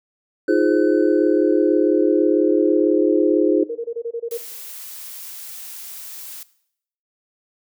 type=tone with exponential decay; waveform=triangle; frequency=1511 Hz; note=F#6; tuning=36 cents sharp; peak=-26 dBFS; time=0.48-2.97 s; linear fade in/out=2 ms; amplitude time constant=540 ms
type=chord; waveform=sine; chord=F minor seventh; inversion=third; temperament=equal; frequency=311.1 / 349.2 / 415.3 / 523.3 Hz; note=Eb4 / F4 / Ab4 / C5; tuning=0 / 0 / 0 / 0 cents; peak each=-19 / -18 / -19 / -22 dBFS; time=0.48-3.64 s; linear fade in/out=10 ms
type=tone bursts; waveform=sine; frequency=466.2 Hz; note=A#4; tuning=in tune; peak=-22 dBFS; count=8; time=3.69-4.377 s; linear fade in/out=10 ms; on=64 ms; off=25 ms
type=noise; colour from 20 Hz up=blue; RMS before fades=-35 dBFS; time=4.31-6.43 s; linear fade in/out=2 ms
effects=noise-tail reverb RT60 0.7 s tail -18 dB re dry